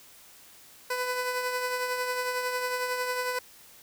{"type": "tone with tremolo", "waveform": "15% pulse", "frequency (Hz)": 500, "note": "B4", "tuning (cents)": 21, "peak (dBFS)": -20, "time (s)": [0.9, 3.39], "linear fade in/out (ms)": 5, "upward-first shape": "triangle", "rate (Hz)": 11, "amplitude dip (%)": 45, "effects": ["white hiss -53 dBFS RMS until 3.82 s"]}